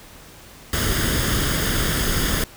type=noise with comb filter; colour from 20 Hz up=pink; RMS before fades=-21 dBFS; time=0.73-2.44 s; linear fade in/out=2 ms; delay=0.6 ms; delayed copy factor=+0.6; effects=pink hiss -44 dBFS RMS until 2.56 s